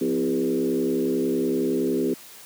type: tone with frequency modulation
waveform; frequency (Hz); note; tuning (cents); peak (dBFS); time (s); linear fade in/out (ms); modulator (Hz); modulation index
sine; 329.6; E4; 0; -20; 0.01-2.14; 5; 70.8; 1.6
effects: white hiss -45 dBFS RMS until 2.45 s + high-pass 150 Hz 12 dB/octave